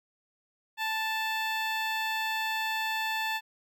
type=tone with notch filter; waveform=15% pulse; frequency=880 Hz; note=A5; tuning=in tune; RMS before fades=-31 dBFS; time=0.77-3.41 s; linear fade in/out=50 ms; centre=9500 Hz; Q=1; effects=none